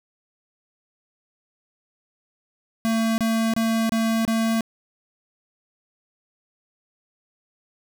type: tone bursts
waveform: square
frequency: 225.2 Hz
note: A3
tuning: 40 cents sharp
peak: -20 dBFS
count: 5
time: 2.85-4.608 s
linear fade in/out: 0 ms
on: 330 ms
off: 27 ms
effects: none